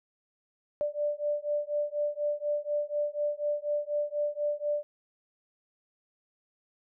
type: beating tone pair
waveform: sine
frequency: 587.3 / 591.4 Hz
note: D5 / D5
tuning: 0 / +12 cents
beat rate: 4.1 Hz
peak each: -31 dBFS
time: 0.81-4.83 s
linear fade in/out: 0 ms
effects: none